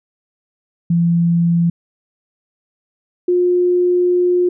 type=tone pair in turn; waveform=sine; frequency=170 / 356.9 Hz; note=F3 / F4; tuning=-46 / +38 cents; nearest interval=octave + minor second; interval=1284 cents; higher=second; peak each=-11 dBFS; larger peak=neither; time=0.9-1.7 / 3.28-4.49 s; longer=second; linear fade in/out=5 ms; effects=none